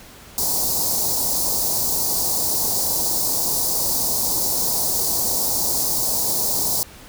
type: band-stop noise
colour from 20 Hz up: white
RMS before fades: -21 dBFS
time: 0.38-6.83 s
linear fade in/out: 0 ms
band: 1000 to 4300 Hz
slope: 48 dB/octave
effects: pink hiss -43 dBFS RMS until 7.08 s